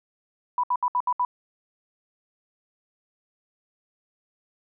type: tone bursts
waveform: sine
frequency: 987.8 Hz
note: B5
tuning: in tune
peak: -20 dBFS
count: 6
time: 0.58-1.25 s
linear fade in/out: 2 ms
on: 55 ms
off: 68 ms
effects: none

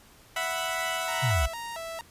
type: chord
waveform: 15% pulse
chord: E suspended second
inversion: none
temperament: equal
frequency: 659.3 / 740 / 987.8 Hz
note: E5 / F#5 / B5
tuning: 0 / 0 / 0 cents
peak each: -25 / -26 / -29 dBFS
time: 0.36-1.46 s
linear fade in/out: 5 ms
type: tone with vibrato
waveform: sawtooth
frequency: 784 Hz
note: G5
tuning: in tune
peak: -31 dBFS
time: 1.08-2.01 s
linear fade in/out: 0 ms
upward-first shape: square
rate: 2.2 Hz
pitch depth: 300 cents each way
type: linear sweep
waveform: sine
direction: down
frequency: 138.1 to 52.6 Hz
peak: -23 dBFS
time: 1.22-1.48 s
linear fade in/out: 20 ms
effects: pink hiss -55 dBFS RMS until 2.1 s + resampled to 32000 Hz

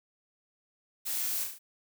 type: noise with echo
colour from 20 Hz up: blue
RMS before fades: -34 dBFS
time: 1.05-1.45 s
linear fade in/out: 20 ms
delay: 35 ms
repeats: 4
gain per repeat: -4 dB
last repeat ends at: 1.59 s
effects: none

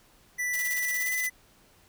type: tone with pitch glide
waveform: square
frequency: 1975.5 to 2004 Hz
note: B6 to B6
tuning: 0 to +25 cents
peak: -28 dBFS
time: 0.38-1.3 s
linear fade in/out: 20 ms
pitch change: +25 cents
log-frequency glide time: 0.96-1.1 s
type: noise with tremolo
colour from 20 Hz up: blue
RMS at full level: -34 dBFS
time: 0.53-1.28 s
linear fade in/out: 10 ms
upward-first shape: square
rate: 17 Hz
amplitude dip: 60%
effects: pink hiss -60 dBFS RMS until 1.88 s

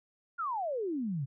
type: exponential sweep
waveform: sine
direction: down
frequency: 1446 to 126.5 Hz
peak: -31 dBFS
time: 0.38-1.26 s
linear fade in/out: 20 ms
effects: none

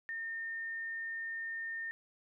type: tone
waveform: sine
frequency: 1820 Hz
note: A#6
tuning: 42 cents flat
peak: -37 dBFS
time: 0.09-1.91 s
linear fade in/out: 0 ms
effects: none

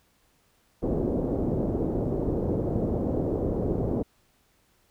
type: low-pass noise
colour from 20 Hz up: white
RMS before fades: -27 dBFS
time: 0.82-4.03 s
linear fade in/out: 10 ms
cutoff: 480 Hz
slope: 24 dB/octave
effects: pink hiss -66 dBFS RMS until 4.9 s

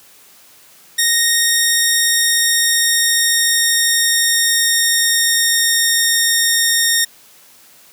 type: tone with pitch glide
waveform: 10% pulse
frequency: 1857 to 1846.3 Hz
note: A#6 to A#6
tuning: -7 to -17 cents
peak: -3 dBFS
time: 0.98-7.05 s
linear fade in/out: 10 ms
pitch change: -10 cents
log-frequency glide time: 2.03-5.93 s
effects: white hiss -46 dBFS RMS until 7.92 s + high-pass 100 Hz 12 dB/octave

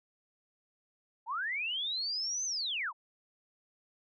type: linear two-way sweep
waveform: sine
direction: up then down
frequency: 830 to 6300 to 830 Hz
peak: -32 dBFS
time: 1.26-2.93 s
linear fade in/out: 50 ms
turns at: 2.45 s
effects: none

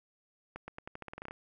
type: accelerating click train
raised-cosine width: 0.5 ms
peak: -27 dBFS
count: 13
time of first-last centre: 0.56-1.31 s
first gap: 120 ms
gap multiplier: 0.87
effects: none

